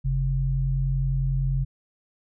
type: tone pair together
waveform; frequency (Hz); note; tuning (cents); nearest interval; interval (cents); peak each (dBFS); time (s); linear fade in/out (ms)
sine; 44.65 / 133.8; F1 / C3; +39 / +39; octave + perfect fifth; 1900; -25 / -23; 0.04-1.65; 20
effects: none